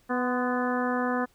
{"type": "harmonic tone with a mistuned harmonic", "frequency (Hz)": 248.2, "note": "B3", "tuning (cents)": 9, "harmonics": [1, 2, 3, 4, 5, 6, 7], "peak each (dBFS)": [-28, -31, -33, -34, -35, -36, -36], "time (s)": [0.09, 1.26], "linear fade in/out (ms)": 20, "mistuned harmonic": 4, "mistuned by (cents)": 48, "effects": ["pink hiss -64 dBFS RMS until 1.34 s"]}